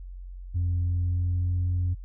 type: tone with pitch glide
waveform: sine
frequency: 87.8 to 89.28 Hz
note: F2 to F2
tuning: +10 to +39 cents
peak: -21 dBFS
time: 0.54-1.95 s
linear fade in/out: 20 ms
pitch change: +29 cents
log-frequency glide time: 0.83-1.55 s
effects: tanh soft clip ceiling -21 dBFS + added 45 Hz sine -37 dBFS peak until 2.04 s